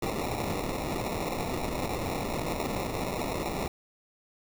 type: noise with sample-and-hold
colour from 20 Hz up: white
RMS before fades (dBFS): -32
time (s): 0.02-3.68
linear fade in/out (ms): 5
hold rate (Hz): 1575
effects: none